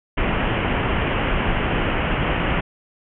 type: low-pass noise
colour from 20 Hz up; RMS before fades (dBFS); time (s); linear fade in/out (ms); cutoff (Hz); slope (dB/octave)
pink; -21; 0.17-2.61; 10; 3100; 96
effects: none